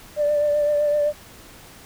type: tone with vibrato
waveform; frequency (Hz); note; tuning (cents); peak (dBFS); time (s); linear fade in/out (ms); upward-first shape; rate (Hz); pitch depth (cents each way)
sine; 590; D5; +8; -16; 0.16-1.13; 50; triangle; 7.8; 29
effects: tanh soft clip ceiling -12 dBFS + pink hiss -45 dBFS RMS until 1.85 s